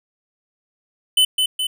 square tone with echo, 3023 Hz, F#7, 36 cents sharp, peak -12 dBFS, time 1.17-1.25 s, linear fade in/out 5 ms, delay 210 ms, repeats 2, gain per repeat -4 dB, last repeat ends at 1.67 s, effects none

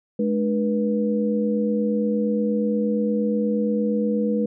sine tone cluster, 212.2 / 300.7 / 485 Hz, G#3 / D4 / B4, +38 / +41 / -31 cents, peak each -21 / -29 / -24 dBFS, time 0.19-4.46 s, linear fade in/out 5 ms, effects none

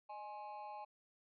triangle tone with amplitude modulation, 837 Hz, G#5, 13 cents sharp, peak -40 dBFS, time 0.09-0.85 s, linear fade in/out 10 ms, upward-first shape sine, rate 225 Hz, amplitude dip 90%, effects resampled to 11025 Hz

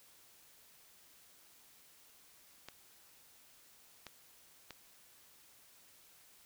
clicks, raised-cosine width 0.2 ms, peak -29 dBFS, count 3, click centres 2.686 / 4.067 / 4.707 s, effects white hiss -63 dBFS RMS until 6.45 s

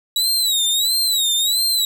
sawtooth tone with vibrato, 3874 Hz, B7, 34 cents flat, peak -13 dBFS, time 0.16-1.85 s, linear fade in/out 2 ms, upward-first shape sine, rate 1.5 Hz, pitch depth 130 cents each way, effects none

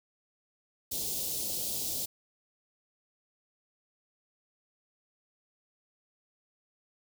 white band-stop noise, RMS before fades -34 dBFS, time 0.91-2.06 s, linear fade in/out 10 ms, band 640 to 3600 Hz, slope 24 dB/octave, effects none

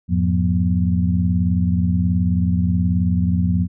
sine tone cluster, 86.9 / 105.6 / 178.1 / 241.4 Hz, F2 / G#2 / F3 / B3, -8 / +29 / +34 / -39 cents, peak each -19 / -24 / -18 / -26 dBFS, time 0.08-3.68 s, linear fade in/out 50 ms, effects none

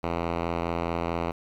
5% pulse tone with low-pass filter, 84.6 Hz, E2, 45 cents sharp, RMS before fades -29 dBFS, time 0.03-1.32 s, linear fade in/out 10 ms, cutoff 2300 Hz, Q 0.73, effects 9-bit

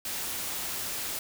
white noise, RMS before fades -34 dBFS, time 0.05-1.19 s, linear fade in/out 2 ms, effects none

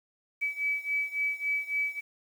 sine beating tone pair, 2289 / 2292.6 Hz, D7 / D7, -45 / -42 cents, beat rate 3.6 Hz, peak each -30 / -32 dBFS, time 0.41-2.01 s, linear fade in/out 20 ms, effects 9-bit

